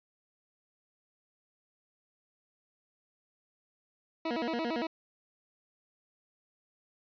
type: tone with vibrato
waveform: 20% pulse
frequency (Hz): 277.2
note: C#4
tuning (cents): 0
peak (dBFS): -26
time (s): 4.25-4.87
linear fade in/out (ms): 5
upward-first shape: square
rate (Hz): 8.8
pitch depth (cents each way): 270
effects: resampled to 11025 Hz